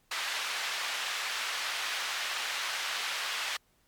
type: band-pass noise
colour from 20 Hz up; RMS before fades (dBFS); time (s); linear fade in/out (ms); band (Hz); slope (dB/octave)
white; -34; 0.11-3.57; 5; 1000 to 3500; 12
effects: pink hiss -69 dBFS RMS until 3.87 s + MP3 96 kbps